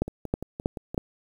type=two click trains; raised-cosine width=2 ms; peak=-20 / -10 dBFS; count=6 / 4; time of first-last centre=0.08-0.945 / 0.02-0.978 s; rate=5.78 / 3.13 Hz; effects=8-bit